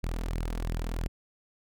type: tone with flanger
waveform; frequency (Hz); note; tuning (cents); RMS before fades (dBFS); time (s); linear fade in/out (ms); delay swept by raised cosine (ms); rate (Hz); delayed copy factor
sawtooth; 41.2; E1; 0; -32; 0.03-1.08; 10; 0.4 to 4.5; 2.9; +0.5
effects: none